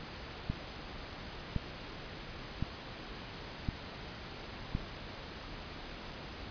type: click train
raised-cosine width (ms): 5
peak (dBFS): -20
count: 5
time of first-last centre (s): 0.5-4.751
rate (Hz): 0.941
effects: pink hiss -45 dBFS RMS until 6.5 s + resampled to 11025 Hz